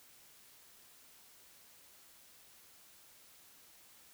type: silence
effects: white hiss -61 dBFS RMS until 4.13 s